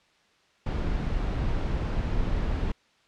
brown noise, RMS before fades -27 dBFS, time 0.66-2.72 s, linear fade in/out 5 ms, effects white hiss -63 dBFS RMS until 3.07 s + low-pass 4000 Hz 12 dB/octave

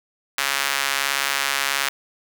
sawtooth tone with high-pass filter, 138.59 Hz, C#3, in tune, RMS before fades -23 dBFS, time 0.38-1.89 s, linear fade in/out 2 ms, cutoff 1600 Hz, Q 1, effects none

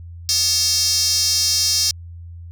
square tone with high-pass filter, 246.9 Hz, B3, in tune, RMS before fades -18 dBFS, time 0.29-1.91 s, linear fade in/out 0 ms, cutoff 5200 Hz, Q 5.5, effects added 85 Hz sine -33 dBFS peak until 2.51 s

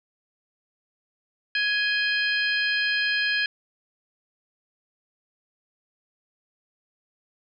harmonic tone with a mistuned harmonic, 835 Hz, G#5, 9 cents sharp, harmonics 2 / 3 / 4 / 5 / 6, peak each -24 / -28 / -30 / -32 / -34 dBFS, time 1.55-3.46 s, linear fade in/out 2 ms, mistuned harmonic 4, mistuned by -82 cents, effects none

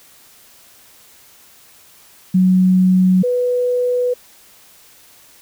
sine tone pair in turn, 185 / 493.9 Hz, F#3 / B4, 0 / 0 cents, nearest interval octave + perfect fourth, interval 1700 cents, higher second, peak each -9 / -14 dBFS, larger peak first, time 2.34-3.23 / 3.23-4.14 s, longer second, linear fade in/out 10 ms, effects white hiss -47 dBFS RMS until 5.41 s

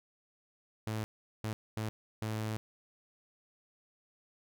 sawtooth tone bursts at uneven times, 109 Hz, A2, 16 cents flat, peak -30 dBFS, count 4, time 0.87-1.04 / 1.44-1.53 / 1.77-1.89 / 2.22-2.57 s, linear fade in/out 0 ms, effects none

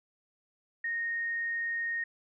sine tone, 1856 Hz, A#6, 8 cents flat, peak -30 dBFS, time 0.84-2.04 s, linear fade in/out 5 ms, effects none

